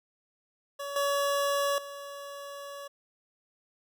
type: tone with level steps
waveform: 25% pulse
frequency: 565 Hz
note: C#5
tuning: 33 cents sharp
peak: -31 / -22 / -36 dBFS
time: 0.79-2.88 s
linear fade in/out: 10 ms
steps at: 0.96 / 1.78 s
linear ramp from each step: 2 ms
effects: none